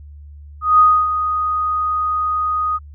sine tone with ADSR envelope, 1244.5 Hz, D#6, in tune, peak -6 dBFS, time 0.61-2.79 s, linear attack 180 ms, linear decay 280 ms, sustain -10 dB, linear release 33 ms, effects added 73 Hz sine -35 dBFS peak until 2.94 s

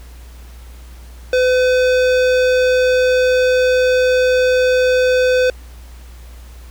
sine tone with hard clipping, 506 Hz, B4, 42 cents sharp, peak -13 dBFS, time 1.33-5.5 s, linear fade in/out 2 ms, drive 17 dB, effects added 60 Hz sine -34 dBFS peak until 6.7 s + pink hiss -46 dBFS RMS until 6.7 s

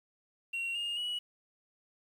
sine tone with pitch steps, 2744 / 2834 / 2927 Hz, F7 / F7 / F#7, -31 / +25 / -19 cents, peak -30 dBFS, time 0.53-1.19 s, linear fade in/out 10 ms, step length 220 ms, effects tanh soft clip ceiling -32 dBFS + 10-bit

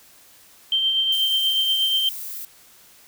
sine tone with tremolo, 3136 Hz, G7, in tune, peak -16 dBFS, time 0.72-2.09 s, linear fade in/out 2 ms, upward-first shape triangle, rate 8.3 Hz, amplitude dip 40%
violet noise, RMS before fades -33 dBFS, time 1.12-2.45 s, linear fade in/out 2 ms
effects white hiss -51 dBFS RMS until 3.07 s

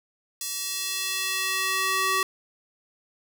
square tone with high-pass filter sweep, 380 Hz, F#4, 46 cents sharp, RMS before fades -27 dBFS, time 0.41-2.23 s, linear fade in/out 2 ms, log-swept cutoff 5800 to 980 Hz, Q 0.93, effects none

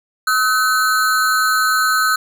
square ring-modulated tone, 1396.9 Hz, F6, in tune, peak -11 dBFS, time 0.27-2.16 s, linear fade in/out 5 ms, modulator 115 Hz, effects none

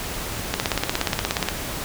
click train, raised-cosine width 0.2 ms, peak -3 dBFS, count 17, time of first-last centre 0.54-1.487 s, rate 16.9 Hz, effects pink hiss -30 dBFS RMS until 1.84 s

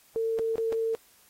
sine tone with dropouts, 451 Hz, A4, 43 cents sharp, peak -25 dBFS, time 0.16-0.95 s, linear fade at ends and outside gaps 0 ms, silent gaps 0.388-0.394 / 0.557-0.581 / 0.723-0.727 s, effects white hiss -60 dBFS RMS until 1.29 s + AAC 48 kbps

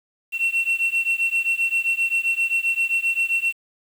sine beating tone pair, 2712 / 2719.6 Hz, E7 / F7, +49 / -47 cents, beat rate 7.6 Hz, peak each -20 dBFS, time 0.32-3.53 s, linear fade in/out 50 ms, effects tanh soft clip ceiling -16 dBFS + 7-bit

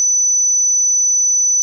sine tone, 5990 Hz, F#8, 20 cents sharp, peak -11 dBFS, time 0-1.62 s, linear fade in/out 0 ms, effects none

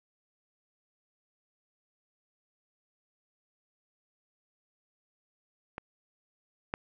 clicks, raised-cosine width 0.5 ms, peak -22 / -16 dBFS, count 2, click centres 5.781 / 6.739 s, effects none

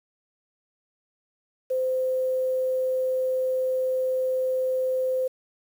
sine tone with quantisation, 516 Hz, C5, 24 cents flat, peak -22 dBFS, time 1.7-5.28 s, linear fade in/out 10 ms, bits 8, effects none

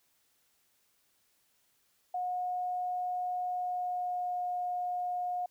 sine tone with pitch glide, 724 to 718.2 Hz, F#5 to F5, -38 to +48 cents, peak -31 dBFS, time 2.14-5.46 s, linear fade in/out 5 ms, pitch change -14 cents, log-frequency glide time 3.49-4.44 s, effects white hiss -72 dBFS RMS until 5.5 s

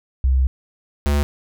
sine / square tone pair in turn, 65.2 / 72.22 Hz, C2 / D2, -5 / -28 cents, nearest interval major second, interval 177 cents, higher second, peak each -13 / -16 dBFS, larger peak first, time 0.24-0.47 / 1.06-1.23 s, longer first, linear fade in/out 0 ms, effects none

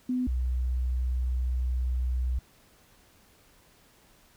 sine tone pair in turn, 251.5 / 62.59 Hz, B3 / B1, +32 / +24 cents, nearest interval 2 octaves, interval 2408 cents, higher first, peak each -25 dBFS, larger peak neither, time 0.09-0.27 / 0.27-2.39 s, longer second, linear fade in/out 5 ms, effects pink hiss -60 dBFS RMS until 4.36 s

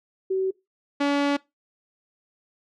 sine / sawtooth tone pair in turn, 380 / 284.7 Hz, F#4 / C#4, +46 / +46 cents, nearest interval perfect fourth, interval 500 cents, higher first, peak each -21 / -16 dBFS, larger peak second, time 0.3-0.51 / 1-1.37 s, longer second, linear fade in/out 10 ms, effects noise-tail reverb RT60 0.2 s tail -21 dB re dry + low-pass 4000 Hz 12 dB/octave

